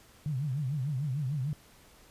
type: tone with vibrato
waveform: sine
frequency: 139.2 Hz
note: C#3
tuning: 8 cents sharp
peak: -29 dBFS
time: 0.26-1.53 s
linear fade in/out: 0 ms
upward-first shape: triangle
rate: 6.7 Hz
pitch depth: 230 cents each way
effects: pink hiss -58 dBFS RMS until 2.1 s + resampled to 32000 Hz